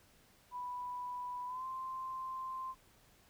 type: tone with pitch glide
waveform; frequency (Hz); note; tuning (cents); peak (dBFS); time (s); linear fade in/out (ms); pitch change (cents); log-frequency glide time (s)
sine; 987.8 to 1044.1; B5 to C6; 0 to -4; -39; 0.51-2.75; 50; +96; 1.46-1.65
effects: pink hiss -66 dBFS RMS until 3.29 s